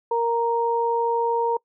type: tone pair together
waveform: sine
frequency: 466.1 / 932.3 Hz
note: A#4 / A#5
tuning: 0 / 0 cents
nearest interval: octave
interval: 1200 cents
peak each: -22 dBFS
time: 0.11-1.57 s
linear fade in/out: 5 ms
effects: noise-tail reverb RT60 0.1 s tail -25 dB re dry